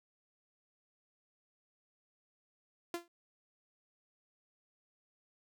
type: tone with exponential decay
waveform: sawtooth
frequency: 343.7 Hz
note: F4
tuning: 28 cents flat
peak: -30 dBFS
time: 2.94-3.08 s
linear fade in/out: 2 ms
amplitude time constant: 29 ms
effects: none